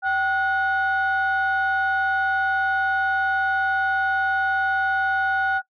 sine tone pair together, 771.8 / 1457 Hz, G5 / F#6, -27 / -27 cents, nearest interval major seventh, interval 1100 cents, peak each -21 / -20 dBFS, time 0.02-5.62 s, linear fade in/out 50 ms, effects noise-tail reverb RT60 0.1 s tail -20 dB re dry + tanh soft clip ceiling -15 dBFS

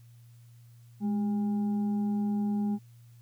sine tone with frequency modulation, 207.7 Hz, G#3, in tune, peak -26 dBFS, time 1-2.79 s, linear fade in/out 50 ms, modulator 605 Hz, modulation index 0.25, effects added 118 Hz sine -51 dBFS peak until 3.21 s + white hiss -68 dBFS RMS until 3.21 s

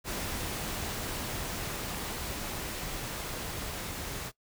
pink noise with level ramp, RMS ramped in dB -35 to -38 dBFS, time 0.04-4.32 s, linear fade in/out 50 ms, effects noise-tail reverb RT60 0.1 s tail -20 dB re dry

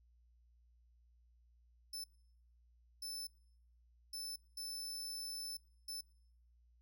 sawtooth tone bursts at uneven times, 5274 Hz, E8, in tune, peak -40 dBFS, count 5, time 1.93-2.04 / 3.02-3.27 / 4.13-4.36 / 4.57-5.57 / 5.88-6.01 s, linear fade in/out 5 ms, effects noise-tail reverb RT60 0.8 s tail -26 dB re dry + added 59 Hz sine -66 dBFS peak until 6.81 s

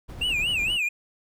brown noise with tremolo, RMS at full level -36 dBFS, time 0.08-0.78 s, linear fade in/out 20 ms, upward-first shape sine, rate 10 Hz, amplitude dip 35%
triangle tone with vibrato, 2662 Hz, E7, 16 cents sharp, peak -21 dBFS, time 0.21-0.89 s, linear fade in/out 10 ms, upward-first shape sine, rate 4.3 Hz, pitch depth 190 cents each way
effects none

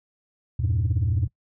sine chord, E diminished, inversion none, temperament equal, 82.41 / 98 / 116.54 Hz, E2 / G2 / Bb2, 0 / 0 / 0 cents, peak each -23 dBFS, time 0.59-1.28 s, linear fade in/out 10 ms, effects noise-tail reverb RT60 0.1 s tail -24 dB re dry + tanh soft clip ceiling -16 dBFS

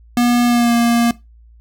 square tone with pitch glide, 241.3 to 235.2 Hz, B3 to A#3, -40 to +16 cents, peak -12 dBFS, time 0.17-1.11 s, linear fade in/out 2 ms, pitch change -44 cents, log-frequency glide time 0.46-0.73 s, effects noise-tail reverb RT60 0.2 s tail -18 dB re dry + added 57 Hz sine -42 dBFS peak until 1.6 s

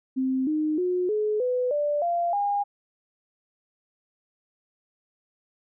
sine tone with pitch steps, 261.6 / 307.5 / 361.5 / 425 / 499.6 / 587.3 / 690.4 / 811.6 Hz, C4 / D#4 / F#4 / G#4 / B4 / D5 / F5 / G#5, 0 / -20 / -40 / +40 / +20 / 0 / -20 / -40 cents, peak -22 dBFS, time 0.16-2.64 s, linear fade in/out 20 ms, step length 310 ms, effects none

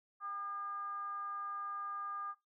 sine tone with frequency modulation, 1210 Hz, D#6, 49 cents flat, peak -39 dBFS, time 0.2-2.35 s, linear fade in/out 50 ms, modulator 417 Hz, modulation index 0.37, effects noise-tail reverb RT60 0.2 s tail -19 dB re dry

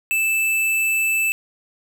square tone, 2637 Hz, E7, in tune, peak -18 dBFS, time 0.11-1.32 s, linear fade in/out 0 ms, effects none

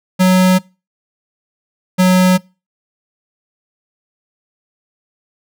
square tone pair in turn, 184.9 / 184.03 Hz, F#3 / F#3, -1 / -9 cents, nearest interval unison, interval 8 cents, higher first, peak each -8 dBFS, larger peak neither, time 0.19-0.59 / 1.98-2.38 s, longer neither, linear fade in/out 20 ms, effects noise-tail reverb RT60 0.3 s tail -24 dB re dry

